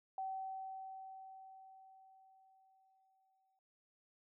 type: tone with exponential decay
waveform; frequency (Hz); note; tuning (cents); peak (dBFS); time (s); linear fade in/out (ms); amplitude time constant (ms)
sine; 765; G5; -42; -38; 0.18-3.59; 2; 740
effects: none